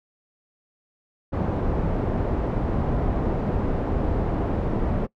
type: low-pass noise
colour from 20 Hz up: pink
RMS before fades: -24 dBFS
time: 1.32-5.07 s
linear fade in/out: 20 ms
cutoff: 670 Hz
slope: 12 dB/octave
effects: noise-tail reverb RT60 0.1 s tail -21 dB re dry